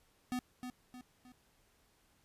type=tone with echo; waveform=square; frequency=250.1 Hz; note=B3; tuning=22 cents sharp; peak=-35 dBFS; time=0.32-0.39 s; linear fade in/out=0 ms; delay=310 ms; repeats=3; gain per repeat=-7 dB; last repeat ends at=1.32 s; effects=pink hiss -71 dBFS RMS until 2.24 s + resampled to 32000 Hz